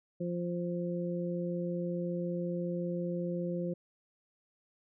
harmonic tone, 174.61 Hz, F3, in tune, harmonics 1 / 2 / 3, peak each -34 / -38 / -38 dBFS, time 0.2-3.74 s, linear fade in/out 10 ms, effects none

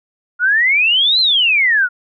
sine exponential two-way sweep, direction up then down, 1404 to 4186 to 1404 Hz, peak -10 dBFS, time 0.39-1.89 s, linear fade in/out 50 ms, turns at 1.2 s, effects none

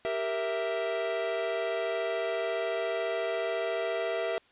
45% pulse chord, E diminished, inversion first, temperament equal, 392 / 466.2 / 659.3 Hz, G4 / Bb4 / E5, 0 / 0 / 0 cents, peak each -36 / -34 / -31 dBFS, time 0.05-4.38 s, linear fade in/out 0 ms, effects white hiss -62 dBFS RMS until 4.51 s + resampled to 8000 Hz

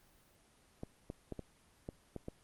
clicks, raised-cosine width 2 ms, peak -28 dBFS, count 7, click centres 0.834 / 1.101 / 1.323 / 1.393 / 1.889 / 2.163 / 2.284 s, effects pink hiss -67 dBFS RMS until 2.43 s + Opus 24 kbps

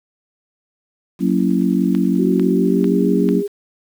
sine chord, F# dominant seventh, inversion none, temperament just, 185 / 231.2 / 277.5 / 333 Hz, F#3 / A#3 / C#4 / E4, 0 / -14 / +2 / +18 cents, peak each -17 / -19 / -19 / -22 dBFS, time 1.19-3.43 s, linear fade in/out 50 ms
click train, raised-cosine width 0.3 ms, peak -16 dBFS, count 4, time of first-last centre 1.95-3.289 s, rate 2.24 Hz
sine tone with pitch glide, 370 to 405.8 Hz, F#4 to G#4, 0 to -40 cents, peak -19 dBFS, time 2.18-3.48 s, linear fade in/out 20 ms, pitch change +160 cents, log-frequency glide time 2.43-3.02 s
effects 7-bit

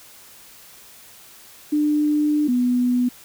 sine tone pair in turn, 298.7 / 247 Hz, D4 / B3, +29 / 0 cents, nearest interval minor third, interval 329 cents, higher first, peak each -16 dBFS, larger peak neither, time 1.72-2.48 / 2.48-3.09 s, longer first, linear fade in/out 10 ms, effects white hiss -46 dBFS RMS until 3.24 s

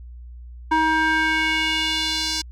square tone with band-pass filter sweep, 316.6 Hz, D#4, 30 cents sharp, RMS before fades -21 dBFS, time 0.71-2.42 s, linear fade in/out 10 ms, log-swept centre 1100 to 5200 Hz, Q 2.2, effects added 60 Hz sine -36 dBFS peak until 2.51 s

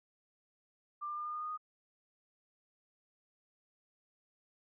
sine tone with pitch steps, 1188 / 1196.3 / 1204.6 / 1213 / 1221.4 / 1229.9 / 1238.4 Hz, D6 / D6 / D6 / D#6 / D#6 / D#6 / D#6, +20 / +32 / +44 / -44 / -32 / -20 / -9 cents, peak -37 dBFS, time 1.01-1.577 s, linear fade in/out 20 ms, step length 81 ms, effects none

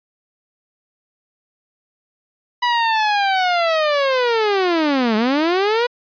sawtooth linear two-way sweep, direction down then up, 983 to 209.2 to 494.6 Hz, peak -11 dBFS, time 2.62-5.87 s, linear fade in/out 10 ms, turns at 5.16 s, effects resampled to 11025 Hz

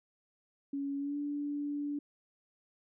sine tone with pitch glide, 279.6 to 289.8 Hz, C#4 to D4, +15 to -23 cents, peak -33 dBFS, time 0.73-1.99 s, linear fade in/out 5 ms, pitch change +62 cents, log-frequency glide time 0.98-1.17 s, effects none

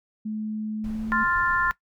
sine tone with pitch glide, 215.3 to 220.1 Hz, A3 to A3, -37 to +1 cents, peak -27 dBFS, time 0.25-1.24 s, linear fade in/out 10 ms, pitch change +38 cents, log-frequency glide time 0.77-1.07 s
brown noise, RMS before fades -39 dBFS, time 0.84-1.72 s, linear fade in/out 2 ms
sine chord, F major, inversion second, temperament equal, 1046.5 / 1396.9 / 1760 Hz, C6 / F6 / A6, 0 / 0 / 0 cents, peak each -25 dBFS, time 1.12-1.71 s, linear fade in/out 0 ms
effects noise-tail reverb RT60 0.1 s tail -19 dB re dry

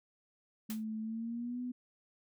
sine tone with pitch glide, 218.5 to 248.1 Hz, A3 to B3, -12 to +8 cents, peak -36 dBFS, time 0.69-1.72 s, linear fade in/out 10 ms, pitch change +220 cents, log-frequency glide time 1.01-1.61 s
white noise with exponential decay, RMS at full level -41 dBFS, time 0.7-0.84 s, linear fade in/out 1 ms, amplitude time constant 30 ms
effects none

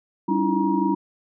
sine tone cluster, 194.9 / 282.7 / 310.4 / 334.3 / 949 Hz, G3 / C#4 / D#4 / E4 / A#5, -10 / +34 / -4 / +24 / +31 cents, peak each -25 dBFS, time 0.28-0.95 s, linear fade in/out 10 ms, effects none

